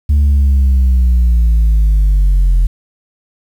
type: linear sweep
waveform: sine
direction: down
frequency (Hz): 73.5 to 42.3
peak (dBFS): -4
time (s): 0.09-2.67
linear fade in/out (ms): 10
effects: tanh soft clip ceiling -6 dBFS + 7-bit